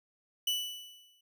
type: tone with exponential decay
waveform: 40% pulse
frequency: 2970 Hz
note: F#7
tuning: 6 cents sharp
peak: -26 dBFS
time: 0.47-1.21 s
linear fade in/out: 5 ms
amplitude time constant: 160 ms
effects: none